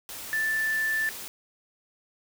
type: tone in noise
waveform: sine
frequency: 1762 Hz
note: A6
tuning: 2 cents sharp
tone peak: -24 dBFS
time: 0.33-1.09 s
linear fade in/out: 0 ms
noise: white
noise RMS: -39 dBFS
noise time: 0.09-1.28 s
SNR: +12 dB
effects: none